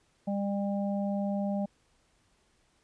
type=harmonic tone; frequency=200 Hz; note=G3; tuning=35 cents sharp; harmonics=1 / 3 / 4; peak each=-29 / -35 / -40 dBFS; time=0.27-1.66 s; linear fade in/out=10 ms; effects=pink hiss -69 dBFS RMS until 2.83 s + resampled to 22050 Hz